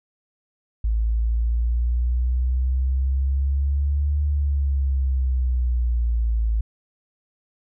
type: exponential two-way sweep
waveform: sine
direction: up then down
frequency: 54.4 to 73.42 to 54.4 Hz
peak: -18 dBFS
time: 0.84-6.61 s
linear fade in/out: 5 ms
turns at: 4.23 s
effects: none